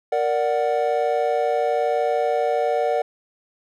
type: chord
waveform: triangle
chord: Bb augmented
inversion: none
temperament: equal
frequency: 466.2 / 587.3 / 740 Hz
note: Bb4 / D5 / F#5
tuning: 0 / 0 / 0 cents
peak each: -21 dBFS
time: 0.12-3.02 s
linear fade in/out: 5 ms
effects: none